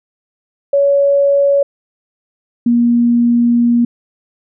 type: tone pair in turn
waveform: sine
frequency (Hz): 562 / 237.7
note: C#5 / A#3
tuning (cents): +24 / +34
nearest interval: octave + minor third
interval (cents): 1490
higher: first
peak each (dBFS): -8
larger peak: neither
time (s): 0.73-1.63 / 2.66-3.85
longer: second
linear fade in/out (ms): 5
effects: none